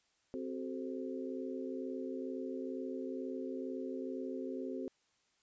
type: harmonic tone with a mistuned harmonic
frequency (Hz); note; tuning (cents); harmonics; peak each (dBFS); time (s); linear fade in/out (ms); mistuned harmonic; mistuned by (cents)
87.2; F2; -2; 3 / 4 / 5 / 6; -41 / -43 / -45 / -47; 0.34-4.88; 0; 4; +120
effects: white hiss -75 dBFS RMS until 5.42 s + resampled to 16000 Hz